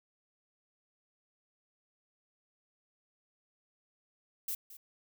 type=noise with echo; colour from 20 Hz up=violet; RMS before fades=-36 dBFS; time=4.48-4.55 s; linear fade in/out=5 ms; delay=220 ms; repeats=1; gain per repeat=-15 dB; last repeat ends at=4.77 s; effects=none